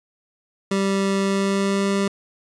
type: tone with pitch glide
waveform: 25% pulse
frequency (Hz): 195.6 to 197.87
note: G3 to G3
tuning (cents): -4 to +16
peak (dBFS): -15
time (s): 0.71-2.08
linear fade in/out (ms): 5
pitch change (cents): +20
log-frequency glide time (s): 1.2-1.88
effects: resampled to 22050 Hz